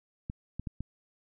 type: clicks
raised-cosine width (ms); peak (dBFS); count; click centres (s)
5; -23; 4; 0.299 / 0.596 / 0.672 / 0.806
effects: none